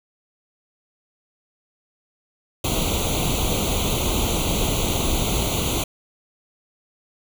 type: noise with comb filter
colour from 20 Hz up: pink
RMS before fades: -22 dBFS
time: 2.64-5.84 s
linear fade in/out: 5 ms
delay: 0.29 ms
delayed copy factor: +1
effects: none